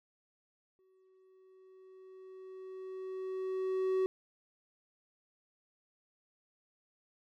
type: tone with exponential growth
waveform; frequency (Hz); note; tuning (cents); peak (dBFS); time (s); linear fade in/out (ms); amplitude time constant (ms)
triangle; 376.6; F#4; +31; -25; 0.79-4.06; 0; 710
effects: none